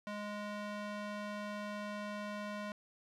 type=tone with band-pass filter; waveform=square; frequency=207.7 Hz; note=G#3; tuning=in tune; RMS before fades=-42 dBFS; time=0.07-2.72 s; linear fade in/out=0 ms; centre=1200 Hz; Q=0.52; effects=none